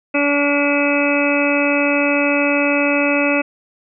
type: harmonic tone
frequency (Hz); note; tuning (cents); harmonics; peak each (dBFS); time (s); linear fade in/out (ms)
287; D4; -40; 1 / 2 / 3 / 4 / 5 / 7 / 8 / 9; -18 / -19 / -28 / -28 / -25 / -26 / -25 / -20; 0.14-3.42; 10
effects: none